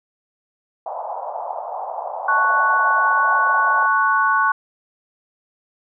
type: band-pass noise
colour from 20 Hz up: pink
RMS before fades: -28 dBFS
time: 0.86-3.86 s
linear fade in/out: 2 ms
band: 620 to 960 Hz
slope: 48 dB/octave
type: chord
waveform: sine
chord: F# minor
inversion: first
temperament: equal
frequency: 880 / 1108.7 / 1480 Hz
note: A5 / C#6 / F#6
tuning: 0 / 0 / 0 cents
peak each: -22 / -17 / -18 dBFS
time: 2.28-4.52 s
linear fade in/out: 5 ms
effects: none